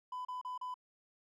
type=tone bursts; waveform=triangle; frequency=1002 Hz; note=B5; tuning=25 cents sharp; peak=-36 dBFS; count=4; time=0.12-0.742 s; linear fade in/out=5 ms; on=130 ms; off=34 ms; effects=tanh soft clip ceiling -33 dBFS